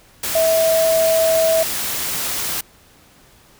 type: tone in noise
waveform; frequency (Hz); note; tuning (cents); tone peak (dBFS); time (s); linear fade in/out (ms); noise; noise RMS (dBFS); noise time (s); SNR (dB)
sine; 650; E5; -24; -13; 0.35-1.63; 5; white; -23; 0.23-2.61; +7
effects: pink hiss -50 dBFS RMS until 3.59 s